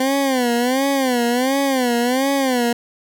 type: tone with vibrato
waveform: 20% pulse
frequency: 256.6 Hz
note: C4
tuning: 34 cents flat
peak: -11 dBFS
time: 0-2.73 s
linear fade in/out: 5 ms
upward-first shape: sine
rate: 1.4 Hz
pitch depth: 140 cents each way
effects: none